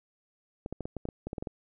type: clicks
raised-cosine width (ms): 2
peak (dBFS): -22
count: 12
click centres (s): 0.661 / 0.726 / 0.807 / 0.855 / 0.967 / 1.054 / 1.088 / 1.27 / 1.331 / 1.382 / 1.425 / 1.472
effects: none